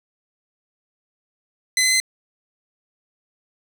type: tone with pitch steps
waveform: 15% pulse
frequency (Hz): 2030 / 2042 / 2054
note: B6 / C7 / C7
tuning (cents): +47 / -43 / -33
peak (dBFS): -9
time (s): 1.77-2.001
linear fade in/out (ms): 2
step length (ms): 77
effects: none